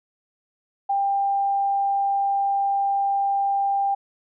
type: tone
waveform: sine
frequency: 794 Hz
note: G5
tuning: 22 cents sharp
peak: -19 dBFS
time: 0.89-3.95 s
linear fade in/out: 10 ms
effects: none